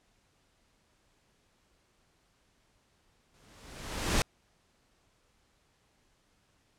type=noise with exponential growth; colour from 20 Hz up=pink; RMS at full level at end=-25 dBFS; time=3.34-4.22 s; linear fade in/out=1 ms; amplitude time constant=190 ms; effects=pink hiss -70 dBFS RMS until 6.78 s + low-pass 9000 Hz 12 dB/octave